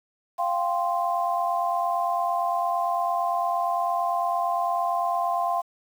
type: chord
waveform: sine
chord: F suspended second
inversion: none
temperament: equal with one note detuned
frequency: 695.2 / 784 / 1046.5 Hz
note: F5 / G5 / C6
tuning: -8 / 0 / 0 cents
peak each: -25 / -29 / -27 dBFS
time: 0.38-5.62 s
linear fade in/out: 20 ms
effects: 8-bit